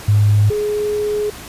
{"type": "tone pair in turn", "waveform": "sine", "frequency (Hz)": [103.83, 418.8], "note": ["G#2", "G#4"], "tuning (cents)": [0, 15], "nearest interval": "2 octaves", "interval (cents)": 2415, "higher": "second", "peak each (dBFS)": [-9, -16], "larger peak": "first", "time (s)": [[0.08, 0.5], [0.5, 1.3]], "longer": "second", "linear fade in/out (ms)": 5, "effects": ["pink hiss -34 dBFS RMS until 1.48 s", "resampled to 32000 Hz"]}